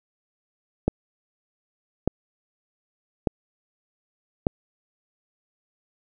click train, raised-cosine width 2 ms, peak -6 dBFS, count 4, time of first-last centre 0.88-4.469 s, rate 0.836 Hz, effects none

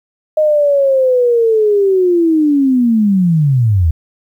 sine linear sweep, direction down, 622.3 to 75.2 Hz, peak -8 dBFS, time 0.37-3.91 s, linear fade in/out 5 ms, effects 8-bit

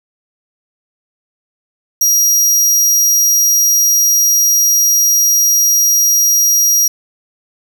sawtooth tone, 5720 Hz, F8, 41 cents sharp, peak -6 dBFS, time 2.01-6.88 s, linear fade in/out 5 ms, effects none

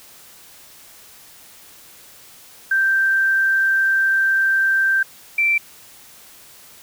sine tone pair in turn, 1568 / 2343 Hz, G6 / D7, 0 / -5 cents, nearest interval perfect fifth, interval 695 cents, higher second, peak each -14 dBFS, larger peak neither, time 2.71-5.03 / 5.38-5.58 s, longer first, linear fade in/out 5 ms, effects white hiss -45 dBFS RMS until 6.82 s

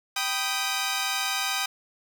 10% pulse chord, G augmented, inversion none, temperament equal with one note detuned, 781.7 / 987.8 / 1244.5 Hz, G5 / B5 / D#6, -5 / 0 / 0 cents, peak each -21 / -25 / -21 dBFS, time 0.16-1.66 s, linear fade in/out 5 ms, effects none

